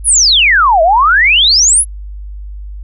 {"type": "exponential two-way sweep", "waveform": "sine", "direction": "down then up", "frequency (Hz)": [11175, 622.3, 11175], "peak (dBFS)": -5, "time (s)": [0.04, 1.85], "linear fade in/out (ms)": 50, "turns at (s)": 0.82, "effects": ["added 50 Hz sine -23 dBFS peak until 2.83 s"]}